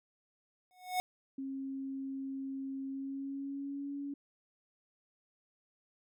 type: tone with exponential growth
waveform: square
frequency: 733 Hz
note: F#5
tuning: 16 cents flat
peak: -28 dBFS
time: 0.71-1 s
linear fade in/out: 0 ms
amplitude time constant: 61 ms
type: tone with pitch glide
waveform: sine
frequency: 270 to 282.3 Hz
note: C#4 to C#4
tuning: -45 to +32 cents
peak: -37 dBFS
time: 1.38-4.14 s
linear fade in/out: 5 ms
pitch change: +77 cents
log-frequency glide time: 2.88-3.93 s
effects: none